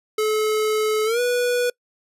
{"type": "tone with pitch glide", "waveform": "square", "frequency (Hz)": [430.9, 489.3], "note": ["A4", "B4"], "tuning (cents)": [-36, -16], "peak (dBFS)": -19, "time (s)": [0.18, 1.7], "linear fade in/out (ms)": 5, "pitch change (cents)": 220, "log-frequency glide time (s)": [1.05, 1.2], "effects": ["noise-tail reverb RT60 0.1 s tail -26 dB re dry", "resampled to 32000 Hz"]}